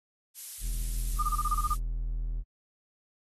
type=noise; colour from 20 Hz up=violet; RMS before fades=-37 dBFS; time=0.34-1.79 s; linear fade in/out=50 ms
type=tone; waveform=triangle; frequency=40.51 Hz; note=E1; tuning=29 cents flat; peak=-27 dBFS; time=0.6-2.44 s; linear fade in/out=50 ms
type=tone bursts; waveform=sine; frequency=1211 Hz; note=D#6; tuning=47 cents flat; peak=-26 dBFS; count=9; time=1.19-1.738 s; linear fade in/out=5 ms; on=36 ms; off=28 ms
effects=AAC 32 kbps